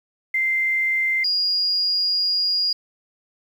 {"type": "tone pair in turn", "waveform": "sine", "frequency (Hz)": [2086, 4856], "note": ["C7", "D#8"], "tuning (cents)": [-6, -43], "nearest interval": "octave + minor third", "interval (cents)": 1463, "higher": "second", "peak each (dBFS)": -18, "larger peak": "neither", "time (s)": [[0.34, 1.24], [1.24, 2.73]], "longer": "second", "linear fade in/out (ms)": 5, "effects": ["8-bit"]}